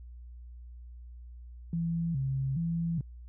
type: tone with vibrato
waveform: sine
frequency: 150 Hz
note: D3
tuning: 37 cents sharp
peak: -28 dBFS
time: 1.73-3.01 s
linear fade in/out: 2 ms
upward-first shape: square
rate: 1.2 Hz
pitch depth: 190 cents each way
effects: added 60 Hz sine -44 dBFS peak until 3.28 s